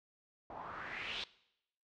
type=noise with low-pass filter sweep; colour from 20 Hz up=white; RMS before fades=-44 dBFS; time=0.5-1.24 s; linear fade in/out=2 ms; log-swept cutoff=760 to 3800 Hz; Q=3.7; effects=noise-tail reverb RT60 0.8 s tail -20 dB re dry + low-pass 6000 Hz 12 dB/octave